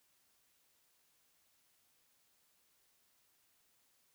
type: silence
effects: white hiss -74 dBFS RMS until 4.14 s